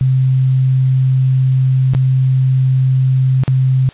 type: tone with dropouts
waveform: sine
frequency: 130.81 Hz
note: C3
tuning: in tune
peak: -9 dBFS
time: 0.01-3.89 s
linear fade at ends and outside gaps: 0 ms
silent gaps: 1.936-1.949 / 3.436-3.479 s
effects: white hiss -41 dBFS RMS until 3.93 s + resampled to 8000 Hz